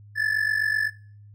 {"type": "ring-modulated tone", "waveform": "triangle", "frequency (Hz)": 1736, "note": "A6", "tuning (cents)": -24, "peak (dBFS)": -16, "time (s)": [0.15, 0.91], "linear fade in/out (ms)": 50, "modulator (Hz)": 23.9, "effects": ["noise-tail reverb RT60 0.5 s tail -21 dB re dry", "added 103 Hz sine -45 dBFS peak until 1.34 s"]}